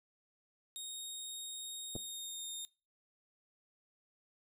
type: tone with pitch glide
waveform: 20% pulse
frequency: 3729 to 3678 Hz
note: A#7 to A#7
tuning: 0 to -24 cents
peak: -36 dBFS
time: 0.76-2.65 s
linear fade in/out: 0 ms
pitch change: -24 cents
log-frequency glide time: 1.85-2.45 s
type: clicks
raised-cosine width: 2 ms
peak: -29 dBFS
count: 2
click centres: 1.954 / 1.963 s
effects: noise-tail reverb RT60 0.3 s tail -20 dB re dry